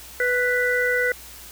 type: harmonic tone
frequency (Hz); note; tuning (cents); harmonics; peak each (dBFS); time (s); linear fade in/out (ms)
493.9; B4; 0; 1 / 3 / 4; -23 / -23 / -23; 0.2-1.12; 2
effects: added 60 Hz sine -48 dBFS peak until 1.51 s + white hiss -42 dBFS RMS until 1.51 s